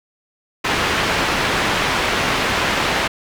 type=low-pass noise; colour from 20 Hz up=white; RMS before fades=-19 dBFS; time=0.64-3.08 s; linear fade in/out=10 ms; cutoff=2400 Hz; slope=12 dB/octave; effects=none